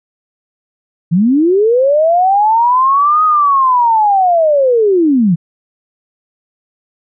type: linear two-way sweep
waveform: sine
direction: up then down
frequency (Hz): 155.56 to 1261 to 155.56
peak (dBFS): -7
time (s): 1.11-5.36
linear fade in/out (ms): 20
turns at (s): 3.24
effects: none